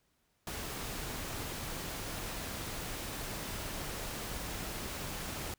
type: noise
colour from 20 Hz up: pink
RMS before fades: -40 dBFS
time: 0.47-5.54 s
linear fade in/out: 2 ms
effects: pink hiss -75 dBFS RMS until 5.58 s